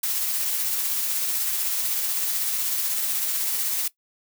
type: noise with tremolo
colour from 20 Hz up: blue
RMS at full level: -24 dBFS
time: 0.03-3.88 s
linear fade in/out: 5 ms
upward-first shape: triangle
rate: 16 Hz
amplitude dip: 30%
effects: noise-tail reverb RT60 0.1 s tail -18 dB re dry